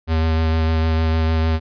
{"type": "tone with vibrato", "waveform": "square", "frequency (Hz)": 80.4, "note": "E2", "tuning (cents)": -43, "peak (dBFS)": -16, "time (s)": [0.07, 1.6], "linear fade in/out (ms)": 50, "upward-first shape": "sine", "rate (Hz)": 6.6, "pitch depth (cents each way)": 15, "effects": ["resampled to 11025 Hz"]}